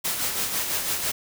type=noise with tremolo; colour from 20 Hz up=white; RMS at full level=-25 dBFS; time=0.04-1.12 s; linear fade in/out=10 ms; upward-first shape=sine; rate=6 Hz; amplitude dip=45%; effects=none